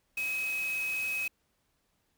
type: tone in noise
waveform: sine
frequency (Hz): 2547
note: D#7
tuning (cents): +40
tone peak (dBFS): -30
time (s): 0.17-1.28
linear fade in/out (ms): 5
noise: white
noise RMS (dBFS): -44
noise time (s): 0.17-1.28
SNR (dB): +11
effects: pink hiss -75 dBFS RMS until 2.17 s